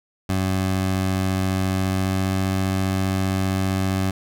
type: tone with pitch glide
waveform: 20% pulse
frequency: 94.5 to 95.16 Hz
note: F#2 to F#2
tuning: +37 to +49 cents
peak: -15 dBFS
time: 0.29-4.11 s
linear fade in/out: 5 ms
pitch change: +12 cents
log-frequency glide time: 1.74-2.4 s
effects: none